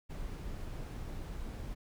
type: noise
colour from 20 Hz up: brown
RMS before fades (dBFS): -41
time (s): 0.09-1.75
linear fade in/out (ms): 20
effects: none